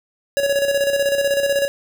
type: tone with tremolo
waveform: square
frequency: 560 Hz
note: C#5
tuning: 18 cents sharp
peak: -15 dBFS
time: 0.37-1.68 s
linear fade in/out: 0 ms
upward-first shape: square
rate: 16 Hz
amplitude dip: 50%
effects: none